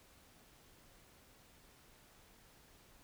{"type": "silence", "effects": ["pink hiss -64 dBFS RMS until 3.03 s"]}